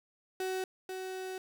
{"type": "tone pair in turn", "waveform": "35% pulse", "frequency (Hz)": [374.9, 374.9], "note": ["F#4", "F#4"], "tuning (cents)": [23, 23], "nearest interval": "unison", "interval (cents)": 0, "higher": "neither", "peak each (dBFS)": [-31, -36], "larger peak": "first", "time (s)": [[0.4, 0.64], [0.89, 1.38]], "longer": "second", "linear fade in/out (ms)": 2, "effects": []}